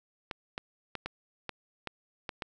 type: clicks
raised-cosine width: 0.3 ms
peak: -19 dBFS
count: 8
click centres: 0.312 / 0.579 / 0.953 / 1.06 / 1.493 / 1.873 / 2.292 / 2.422 s
effects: none